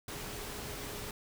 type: tone in noise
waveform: sine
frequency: 414.5 Hz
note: G#4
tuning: 3 cents flat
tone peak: -49 dBFS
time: 0.08-1.11 s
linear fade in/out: 2 ms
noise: pink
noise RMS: -42 dBFS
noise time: 0.08-1.11 s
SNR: -10 dB
effects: none